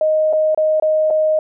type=tone with dropouts; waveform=sine; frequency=622.3 Hz; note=D#5; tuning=in tune; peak=-12 dBFS; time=0.01-1.39 s; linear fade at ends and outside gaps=2 ms; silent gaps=0.328-0.333 / 0.547-0.575 / 0.799-0.823 / 1.103-1.107 s; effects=none